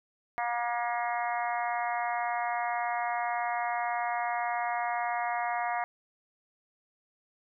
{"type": "harmonic tone", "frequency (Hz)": 238.2, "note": "A#3", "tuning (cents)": 38, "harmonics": [3, 4, 5, 6, 7, 8, 9], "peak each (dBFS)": [-31, -35, -38, -43, -41, -40, -40], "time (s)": [0.38, 5.84], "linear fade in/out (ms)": 0, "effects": []}